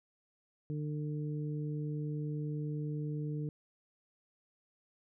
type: harmonic tone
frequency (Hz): 150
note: D3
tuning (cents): +37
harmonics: 1 / 2 / 3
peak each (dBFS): -35 / -42 / -46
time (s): 0.7-3.49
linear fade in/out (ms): 0
effects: none